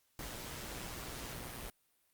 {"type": "noise with amplitude modulation", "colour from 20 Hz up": "pink", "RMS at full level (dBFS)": -43, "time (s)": [0.19, 1.7], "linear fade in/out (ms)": 2, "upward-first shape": "sine", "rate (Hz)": 122, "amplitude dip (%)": 40, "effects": ["white hiss -75 dBFS RMS until 2.13 s", "Opus 48 kbps"]}